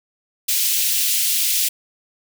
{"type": "high-pass noise", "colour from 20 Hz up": "white", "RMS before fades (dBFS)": -19, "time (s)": [0.48, 1.69], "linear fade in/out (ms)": 10, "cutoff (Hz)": 2500, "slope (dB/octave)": 24, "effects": []}